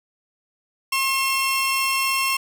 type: tone pair together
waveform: sawtooth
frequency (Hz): 1073 / 2704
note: C6 / E7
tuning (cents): +43 / +43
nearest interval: octave + major third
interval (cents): 1600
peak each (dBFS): -19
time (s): 0.92-2.37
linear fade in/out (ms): 5
effects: none